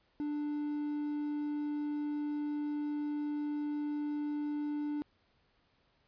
triangle tone with quantisation, 295.3 Hz, D4, 10 cents sharp, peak -31 dBFS, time 0.2-5.02 s, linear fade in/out 0 ms, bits 9, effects pink hiss -72 dBFS RMS until 6.07 s + resampled to 11025 Hz

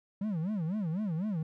triangle tone with vibrato, 185 Hz, F#3, in tune, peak -28 dBFS, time 0.21-1.43 s, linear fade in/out 5 ms, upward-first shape sine, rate 4 Hz, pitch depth 290 cents each way, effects none

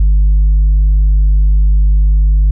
sine tone, 50.3 Hz, G1, 45 cents sharp, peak -3 dBFS, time 0-2.51 s, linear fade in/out 5 ms, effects tanh soft clip ceiling -5 dBFS

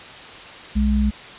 sine tone pair together, 62.7 / 209.6 Hz, B1 / G#3, +27 / +16 cents, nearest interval octave + major sixth, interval 2089 cents, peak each -18 dBFS, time 0.75-1.11 s, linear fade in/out 20 ms, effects white hiss -38 dBFS RMS until 1.38 s + resampled to 8000 Hz

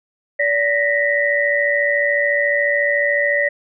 sine tone cluster, 577 / 1860 / 1974 Hz, D5 / A#6 / B6, -31 / -4 / -1 cents, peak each -19 dBFS, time 0.39-3.49 s, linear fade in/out 10 ms, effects none

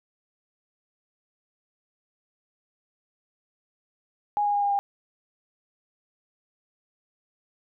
sine tone with pitch steps, 827 / 820.8 / 814.7 / 808.6 / 802.5 Hz, G#5 / G#5 / G#5 / G#5 / G5, -8 / -21 / -33 / -46 / +40 cents, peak -21 dBFS, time 4.37-4.79 s, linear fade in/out 0 ms, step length 84 ms, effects none

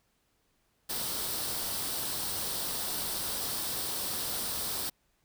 white noise with comb filter, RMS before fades -34 dBFS, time 0.89-4.9 s, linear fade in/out 10 ms, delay 0.22 ms, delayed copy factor +0.5, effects pink hiss -73 dBFS RMS until 5.24 s

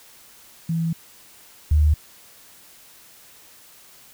sine tone pair in turn, 164.81 / 75.74 Hz, E3 / D#2, 0 / -46 cents, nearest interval octave + minor second, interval 1346 cents, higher first, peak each -20 / -13 dBFS, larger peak second, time 0.69-0.93 / 1.71-1.94 s, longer first, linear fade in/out 5 ms, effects white hiss -49 dBFS RMS until 4.13 s

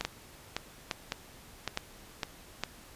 two click trains, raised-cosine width 0.2 ms, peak -14 / -13 dBFS, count 5 / 4, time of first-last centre 0.01-2.232 / 0.05-2.636 s, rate 1.8 / 1.16 Hz, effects pink hiss -53 dBFS RMS until 2.95 s + resampled to 32000 Hz

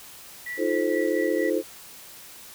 sine tone with tremolo, 1953 Hz, B6, 20 cents flat, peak -30 dBFS, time 0.46-1.5 s, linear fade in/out 5 ms, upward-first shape sine, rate 4.3 Hz, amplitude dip 65%
sine chord, F dominant seventh, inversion third, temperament just, 314.3 / 349.2 / 436.5 / 523.8 Hz, Eb4 / F4 / A4 / C5, +18 / 0 / -14 / +2 cents, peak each -27 dBFS, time 0.57-1.63 s, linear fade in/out 50 ms
effects white hiss -45 dBFS RMS until 2.54 s

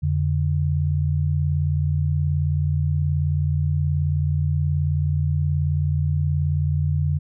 sine tone pair together, 86.73 / 145.5 Hz, F2 / D3, -11 / -16 cents, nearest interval major sixth, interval 895 cents, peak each -21 dBFS, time 0.02-7.19 s, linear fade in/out 20 ms, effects none

